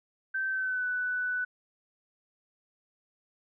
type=tone with pitch glide; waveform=sine; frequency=1551 to 1491.3 Hz; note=G6 to F#6; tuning=-19 to +13 cents; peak=-28 dBFS; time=0.34-1.45 s; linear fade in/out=10 ms; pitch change=-68 cents; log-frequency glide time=0.49-0.86 s; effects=none